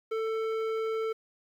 square tone, 444.1 Hz, A4, 16 cents sharp, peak -29 dBFS, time 0.11-1.13 s, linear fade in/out 10 ms, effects low-pass 2000 Hz 12 dB/octave + 10-bit

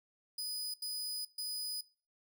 sawtooth tone bursts at uneven times, 4978 Hz, D#8, in tune, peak -34 dBFS, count 3, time 0.38-0.74 / 0.82-1.25 / 1.38-1.81 s, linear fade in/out 5 ms, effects noise-tail reverb RT60 0.4 s tail -22 dB re dry

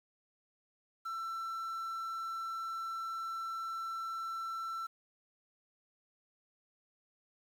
triangle tone with quantisation, 1339 Hz, E6, 27 cents sharp, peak -35 dBFS, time 1.05-4.87 s, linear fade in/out 10 ms, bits 10, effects none

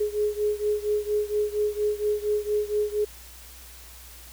sine beating tone pair, 417.7 / 422 Hz, G#4 / G#4, +10 / +28 cents, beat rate 4.3 Hz, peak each -25 / -27 dBFS, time 0-3.05 s, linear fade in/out 10 ms, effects added 60 Hz sine -47 dBFS peak until 4.32 s + white hiss -47 dBFS RMS until 4.32 s

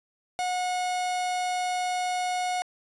45% pulse tone, 727 Hz, F#5, 31 cents flat, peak -26 dBFS, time 0.39-2.62 s, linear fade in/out 0 ms, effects resampled to 24000 Hz + 10-bit

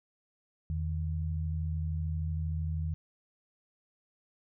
sine tone pair together, 82.4 / 155.4 Hz, E2 / D#3, 0 / -2 cents, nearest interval major seventh, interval 1098 cents, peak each -31 / -36 dBFS, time 0.7-2.94 s, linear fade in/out 0 ms, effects none

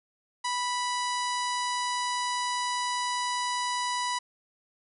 harmonic tone, 985 Hz, B5, 5 cents flat, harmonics 1 / 2 / 3 / 4 / 5 / 6 / 7 / 8 / 9 / 10, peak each -29 / -36 / -40 / -38 / -39 / -43 / -43 / -49 / -44 / -48 dBFS, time 0.44-4.19 s, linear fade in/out 10 ms, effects none

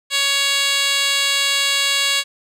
10% pulse tone with band-pass filter, 558 Hz, C#5, 11 cents sharp, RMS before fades -18 dBFS, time 0.1-2.24 s, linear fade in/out 50 ms, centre 4900 Hz, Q 1.6, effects none

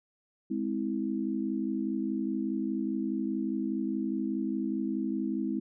sine chord, Ab augmented, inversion none, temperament just, 207.7 / 259.6 / 324.5 Hz, Ab3 / C4 / E4, 0 / -13 / -27 cents, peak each -33 dBFS, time 0.5-5.6 s, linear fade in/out 10 ms, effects none

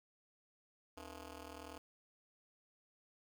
10% pulse ring-modulated tone, 191.5 Hz, G3, 40 cents flat, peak -38 dBFS, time 0.97-1.78 s, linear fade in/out 2 ms, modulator 116 Hz, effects 12-bit

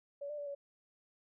sine tone with pitch steps, 568 / 593 / 578 / 565 Hz, C#5 / D5 / D5 / C#5, +42 / +17 / -28 / +33 cents, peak -39 dBFS, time 0.21-0.55 s, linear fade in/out 10 ms, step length 85 ms, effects none

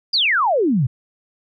sine exponential sweep, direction down, 4999 to 113.1 Hz, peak -14 dBFS, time 0.13-0.87 s, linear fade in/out 10 ms, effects none

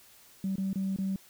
sine tone with dropouts, 192.6 Hz, G3, 30 cents flat, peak -27 dBFS, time 0.44-1.16 s, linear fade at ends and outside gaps 2 ms, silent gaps 0.557-0.581 / 0.731-0.757 / 0.962-0.986 s, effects tanh soft clip ceiling -24 dBFS + white hiss -57 dBFS RMS until 1.29 s

